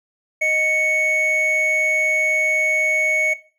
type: tone pair together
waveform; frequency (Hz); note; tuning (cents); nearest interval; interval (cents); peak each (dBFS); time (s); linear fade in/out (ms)
triangle; 622.3 / 2218; D#5 / C#7; 0 / 0; octave + minor seventh; 2200; -23 / -15; 0.41-3.34; 10
effects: noise-tail reverb RT60 0.4 s tail -17 dB re dry